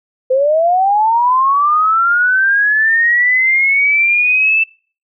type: linear sweep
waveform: sine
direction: up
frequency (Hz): 505 to 2656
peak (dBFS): -9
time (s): 0.3-4.64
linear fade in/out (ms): 10
effects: noise-tail reverb RT60 0.4 s tail -24 dB re dry